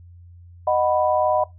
sine chord, B major, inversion first, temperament just, 617.4 / 740.8 / 987.8 Hz, D#5 / F#5 / B5, -14 / +2 / 0 cents, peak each -19 / -21 / -23 dBFS, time 0.67-1.44 s, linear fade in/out 5 ms, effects noise-tail reverb RT60 0.2 s tail -20 dB re dry + added 87 Hz sine -42 dBFS peak until 1.58 s

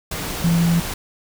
sine tone in noise, 169 Hz, E3, 43 cents sharp, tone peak -14 dBFS, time 0.44-0.8 s, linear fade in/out 5 ms, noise pink, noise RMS -27 dBFS, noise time 0.11-0.94 s, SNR +10 dB, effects none

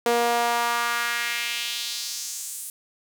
sawtooth tone with high-pass filter sweep, 236.7 Hz, A#3, 27 cents sharp, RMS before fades -26 dBFS, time 0.06-2.7 s, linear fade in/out 2 ms, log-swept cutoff 480 to 10000 Hz, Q 2, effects none

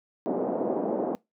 pink band-pass noise, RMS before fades -28 dBFS, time 0.26-1.15 s, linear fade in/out 0 ms, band 230 to 700 Hz, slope 24 dB/octave, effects noise-tail reverb RT60 0.2 s tail -23 dB re dry + high-pass 150 Hz 12 dB/octave

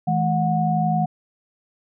sine tone cluster, 161.7 / 213.2 / 730 Hz, E3 / G#3 / F#5, -33 / +46 / -24 cents, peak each -21 / -25 / -21 dBFS, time 0.07-1.06 s, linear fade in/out 10 ms, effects none

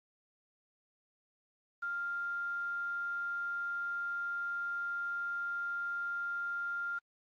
sine tone with quantisation, 1396.9 Hz, F6, in tune, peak -34 dBFS, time 1.82-6.99 s, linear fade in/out 10 ms, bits 9, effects low-pass 4000 Hz 12 dB/octave + AAC 48 kbps

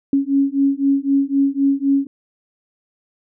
sine beating tone pair, 274.6 / 278.5 Hz, C#4 / C#4, -16 / +8 cents, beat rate 3.9 Hz, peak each -17 dBFS, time 0.13-2.07 s, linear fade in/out 2 ms, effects none

